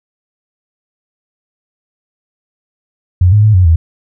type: tone with pitch steps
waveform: sine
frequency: 90.3 / 104.8 / 107.7 / 91.6 / 81.9 Hz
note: F#2 / G#2 / A2 / F#2 / E2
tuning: -42 / +16 / -37 / -17 / -11 cents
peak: -4 dBFS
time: 3.21-3.76 s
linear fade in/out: 5 ms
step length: 110 ms
effects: none